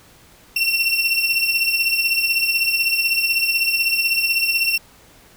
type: beating tone pair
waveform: 30% pulse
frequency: 2712 / 2728 Hz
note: E7 / F7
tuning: +49 / -41 cents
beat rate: 16 Hz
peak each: -16 / -18 dBFS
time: 0.56-4.78 s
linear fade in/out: 5 ms
effects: pink hiss -49 dBFS RMS until 5.36 s